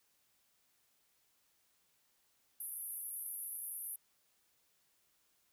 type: band-pass noise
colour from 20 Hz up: pink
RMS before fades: -44 dBFS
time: 2.6-3.96 s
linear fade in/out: 5 ms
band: 10000 to 13000 Hz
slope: 96 dB/octave
effects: white hiss -75 dBFS RMS until 5.52 s